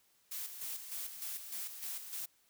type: noise with tremolo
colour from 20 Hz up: blue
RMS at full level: -41 dBFS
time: 0.31-2.26 s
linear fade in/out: 10 ms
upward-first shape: square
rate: 3.3 Hz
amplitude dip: 55%
effects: white hiss -71 dBFS RMS until 2.49 s